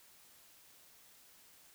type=silence; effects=white hiss -62 dBFS RMS until 1.74 s